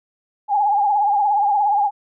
sine tone with vibrato, 821 Hz, G#5, 20 cents flat, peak -14 dBFS, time 0.48-1.91 s, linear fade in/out 50 ms, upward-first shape triangle, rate 17 Hz, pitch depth 84 cents each way, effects none

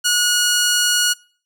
10% pulse tone, 1450 Hz, F#6, 35 cents flat, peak -6 dBFS, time 0.04-1.14 s, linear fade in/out 20 ms, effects noise-tail reverb RT60 0.5 s tail -26 dB re dry

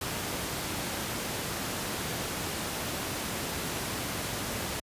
pink noise, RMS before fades -33 dBFS, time 0.01-4.8 s, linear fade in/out 5 ms, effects high-pass 80 Hz 12 dB/octave + resampled to 32000 Hz

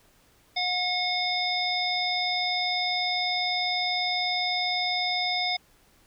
harmonic tone, 724 Hz, F#5, 38 cents flat, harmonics 1 / 3 / 5 / 7, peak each -30 / -30 / -30 / -30 dBFS, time 0.56-5.57 s, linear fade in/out 10 ms, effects pink hiss -61 dBFS RMS until 6.06 s

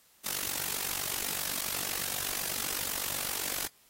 white noise with amplitude modulation, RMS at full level -30 dBFS, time 0.24-3.68 s, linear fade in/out 20 ms, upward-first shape sine, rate 47.9 Hz, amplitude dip 95%, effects white hiss -63 dBFS RMS until 3.89 s + AAC 48 kbps

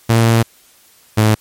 sawtooth tone pair in turn, 114.8 / 108.41 Hz, A#2 / A2, -26 / -25 cents, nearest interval minor second, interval 99 cents, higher first, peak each -5 dBFS, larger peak neither, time 0.09-0.43 / 1.17-1.35 s, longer first, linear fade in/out 10 ms, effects white hiss -49 dBFS RMS until 1.4 s + MP3 64 kbps

